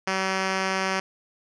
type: tone with low-pass filter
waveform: 5% pulse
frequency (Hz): 190.5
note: G3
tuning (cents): -49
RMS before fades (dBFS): -26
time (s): 0.07-1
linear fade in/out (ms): 5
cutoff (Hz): 5000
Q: 1.2
effects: none

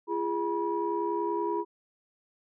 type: tone cluster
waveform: sine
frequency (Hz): 341.7 / 412.3 / 968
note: F4 / G#4 / B5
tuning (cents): -38 / -13 / -35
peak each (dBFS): -31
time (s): 0.07-1.65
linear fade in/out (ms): 50
effects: tanh soft clip ceiling -17 dBFS

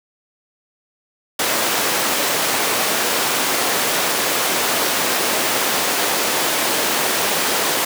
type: high-pass noise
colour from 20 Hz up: pink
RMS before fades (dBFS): -19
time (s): 1.39-7.85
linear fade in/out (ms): 5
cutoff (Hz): 370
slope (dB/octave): 12
effects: none

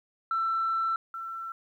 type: tone pair in turn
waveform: sine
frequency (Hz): 1337 / 1343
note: E6 / E6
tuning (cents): +24 / +32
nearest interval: unison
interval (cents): 8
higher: second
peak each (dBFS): -24 / -34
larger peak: first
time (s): 0.31-0.96 / 1.14-1.52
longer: first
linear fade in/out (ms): 2
effects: tanh soft clip ceiling -21 dBFS + 11-bit

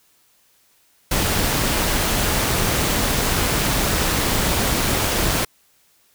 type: noise with amplitude modulation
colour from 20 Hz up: pink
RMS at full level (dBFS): -18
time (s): 1.11-5.45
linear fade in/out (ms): 5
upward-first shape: sine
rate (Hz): 209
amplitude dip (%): 40
effects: white hiss -59 dBFS RMS until 6.14 s

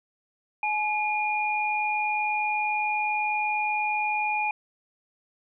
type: tone pair together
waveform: sine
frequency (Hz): 847.7 / 2427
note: G#5 / D#7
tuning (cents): +35 / -44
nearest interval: octave + tritone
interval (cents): 1821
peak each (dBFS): -26 / -27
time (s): 0.63-4.51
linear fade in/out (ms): 2
effects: none

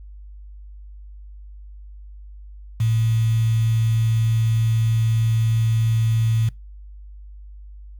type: tone with quantisation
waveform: sine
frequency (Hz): 112.9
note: A2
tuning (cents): +45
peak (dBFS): -16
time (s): 2.8-6.49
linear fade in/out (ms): 5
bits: 6
effects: noise-tail reverb RT60 0.2 s tail -23 dB re dry + added 50 Hz sine -37 dBFS peak until 7.99 s

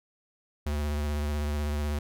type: tone with vibrato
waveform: square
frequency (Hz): 73.9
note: D2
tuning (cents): +11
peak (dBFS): -28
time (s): 0.66-1.99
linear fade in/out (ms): 5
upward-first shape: sine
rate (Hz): 16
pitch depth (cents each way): 31
effects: none

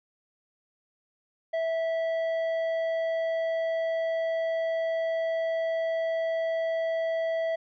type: tone with tanh clipping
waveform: sine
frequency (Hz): 655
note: E5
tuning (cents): -11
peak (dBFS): -27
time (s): 1.53-7.56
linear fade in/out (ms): 10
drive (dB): 8
effects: none

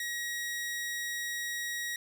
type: tone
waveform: sawtooth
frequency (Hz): 1900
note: A#6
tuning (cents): +33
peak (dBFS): -30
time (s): 0-1.96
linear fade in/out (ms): 2
effects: none

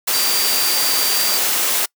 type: tone in noise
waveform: sine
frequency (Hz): 4699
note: D8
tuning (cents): 0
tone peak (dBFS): -21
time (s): 0.13-1.38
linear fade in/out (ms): 10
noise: white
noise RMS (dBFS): -18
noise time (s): 0.07-1.86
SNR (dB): -6
effects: noise-tail reverb RT60 0.1 s tail -26 dB re dry + high-pass 300 Hz 12 dB/octave

